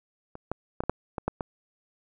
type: clicks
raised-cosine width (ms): 1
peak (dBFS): -26 / -15 / -13 / -21 / -10 / -17 / -12 / -16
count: 8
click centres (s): 0.354 / 0.516 / 0.805 / 0.837 / 0.896 / 1.182 / 1.28 / 1.408
effects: none